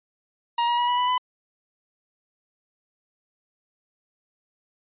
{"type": "tone with pitch steps", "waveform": "45% pulse", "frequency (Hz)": [945, 956, 967.1, 978.3, 989.7, 1001.2], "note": ["A#5", "A#5", "B5", "B5", "B5", "B5"], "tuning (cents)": [23, 43, -37, -17, 3, 23], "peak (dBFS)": -20, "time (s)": [0.58, 1.18], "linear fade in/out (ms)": 5, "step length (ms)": 100, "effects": ["resampled to 8000 Hz"]}